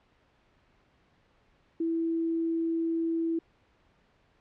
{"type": "tone", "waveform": "sine", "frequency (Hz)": 329.6, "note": "E4", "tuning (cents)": 0, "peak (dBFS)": -26, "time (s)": [1.8, 3.39], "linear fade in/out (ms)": 5, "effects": ["pink hiss -66 dBFS RMS until 4.4 s", "low-pass 3000 Hz 12 dB/octave"]}